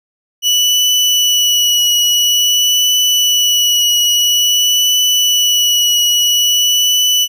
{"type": "tone with vibrato", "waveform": "30% pulse", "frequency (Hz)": 2949, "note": "F#7", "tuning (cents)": -6, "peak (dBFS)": -7, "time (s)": [0.42, 7.28], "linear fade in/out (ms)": 50, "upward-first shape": "triangle", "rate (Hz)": 0.49, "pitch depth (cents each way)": 19, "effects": []}